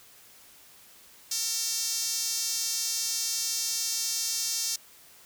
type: tone with high-pass filter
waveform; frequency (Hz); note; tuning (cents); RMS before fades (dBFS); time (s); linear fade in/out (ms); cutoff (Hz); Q
sawtooth; 454.2; A#4; -45; -30; 1.31-4.76; 5; 5700; 2.5
effects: white hiss -54 dBFS RMS until 5.25 s